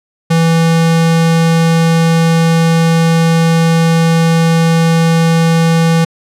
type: tone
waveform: square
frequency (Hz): 164.81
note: E3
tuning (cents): 0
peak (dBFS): -8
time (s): 0.3-6.05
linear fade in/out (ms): 10
effects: low-pass 10000 Hz 12 dB/octave